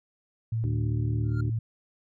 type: tone with vibrato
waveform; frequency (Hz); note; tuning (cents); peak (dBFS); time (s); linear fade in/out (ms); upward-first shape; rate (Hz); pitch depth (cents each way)
sine; 112.5; A2; +39; -25; 0.52-1.59; 5; sine; 2.4; 10
type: harmonic tone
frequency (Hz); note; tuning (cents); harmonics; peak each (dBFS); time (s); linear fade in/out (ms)
75; D2; +37; 1 / 2 / 3 / 4 / 5; -34 / -36 / -42 / -37 / -44; 0.64-1.5; 0
type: tone with exponential growth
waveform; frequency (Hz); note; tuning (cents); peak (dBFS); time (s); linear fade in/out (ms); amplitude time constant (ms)
triangle; 1396.9; F6; 0; -35; 1.23-1.41; 5; 39
effects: none

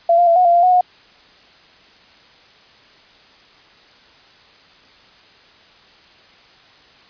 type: tone with pitch steps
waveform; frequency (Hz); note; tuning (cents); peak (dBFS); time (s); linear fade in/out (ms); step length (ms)
sine; 679 / 699 / 675 / 728 / 689 / 694 / 731 / 724; F5 / F5 / E5 / F#5 / F5 / F5 / F#5 / F#5; -49 / +1 / +41 / -28 / -24 / -11 / -21 / -38; -9; 0.09-0.81; 5; 90
effects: white hiss -48 dBFS RMS until 7.09 s + resampled to 11025 Hz

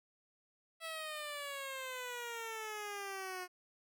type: exponential sweep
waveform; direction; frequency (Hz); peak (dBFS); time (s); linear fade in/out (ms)
10% pulse; down; 659.3 to 360; -33; 0.8-3.48; 50
effects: none

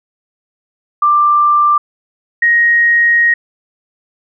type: tone pair in turn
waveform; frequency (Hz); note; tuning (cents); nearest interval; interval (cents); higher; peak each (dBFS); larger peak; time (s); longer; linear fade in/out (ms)
sine; 1183 / 1877.9; D6 / A#6; +12 / +12; minor sixth; 800; second; -7; neither; 1.02-1.78 / 2.42-3.34; second; 5
effects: none

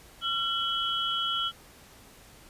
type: tone cluster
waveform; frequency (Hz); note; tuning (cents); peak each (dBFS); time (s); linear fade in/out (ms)
sine; 1363 / 3012 / 3292; F6 / F#7 / G#7; -43 / +30 / -16; -31; 0.21-1.52; 50
effects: pink hiss -53 dBFS RMS until 2.49 s + resampled to 32000 Hz

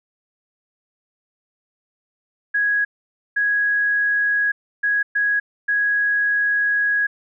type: tone bursts at uneven times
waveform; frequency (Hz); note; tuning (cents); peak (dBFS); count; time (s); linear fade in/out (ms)
sine; 1661.2; G#6; 0; -16; 5; 2.54-2.85 / 3.36-4.52 / 4.83-5.03 / 5.15-5.4 / 5.68-7.07; 10
effects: none

